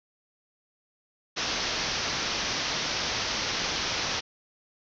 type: low-pass noise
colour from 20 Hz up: white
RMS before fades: -30 dBFS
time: 1.36-4.21 s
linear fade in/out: 20 ms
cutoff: 6100 Hz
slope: 96 dB/octave
effects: none